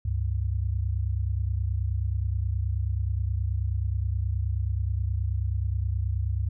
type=tone pair together; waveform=sine; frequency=69.18 / 98.6 Hz; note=C#2 / G2; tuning=-3 / +11 cents; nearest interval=tritone; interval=614 cents; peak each=-27 dBFS; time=0.05-6.49 s; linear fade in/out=5 ms; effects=none